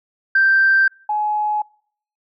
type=tone pair in turn; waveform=sine; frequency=1568 / 844.2 Hz; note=G6 / G#5; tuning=0 / +28 cents; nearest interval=major seventh; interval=1072 cents; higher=first; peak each=-10 / -17 dBFS; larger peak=first; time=0.35-0.88 / 1.09-1.62 s; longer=neither; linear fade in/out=5 ms; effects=noise-tail reverb RT60 0.6 s tail -26 dB re dry + tanh soft clip ceiling -6 dBFS